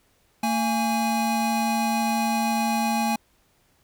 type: tone pair together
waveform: square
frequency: 226.5 / 827.9 Hz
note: A#3 / G#5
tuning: -50 / -6 cents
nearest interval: octave + minor seventh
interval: 2244 cents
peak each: -25 dBFS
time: 0.43-3.16 s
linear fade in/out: 5 ms
effects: pink hiss -64 dBFS RMS until 3.83 s